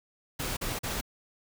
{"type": "noise bursts", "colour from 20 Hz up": "pink", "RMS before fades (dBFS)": -33, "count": 3, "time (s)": [0.39, 1.012], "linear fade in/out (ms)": 10, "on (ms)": 180, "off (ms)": 41, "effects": []}